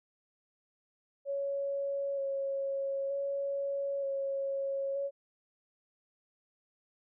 sine tone with vibrato, 553 Hz, C#5, 4 cents flat, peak -31 dBFS, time 1.25-5.11 s, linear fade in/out 50 ms, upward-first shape square, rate 0.54 Hz, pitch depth 14 cents each way, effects none

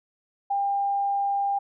sine tone, 799 Hz, G5, 33 cents sharp, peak -22 dBFS, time 0.5-1.59 s, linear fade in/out 10 ms, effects none

